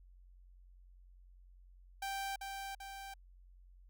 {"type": "tone with echo", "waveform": "sawtooth", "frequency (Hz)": 784, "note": "G5", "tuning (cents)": 0, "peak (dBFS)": -34, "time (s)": [2.02, 2.36], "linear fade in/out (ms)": 5, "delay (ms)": 390, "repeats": 2, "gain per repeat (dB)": -4, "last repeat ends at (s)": 3.14, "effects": ["added 45 Hz sine -57 dBFS peak until 3.89 s"]}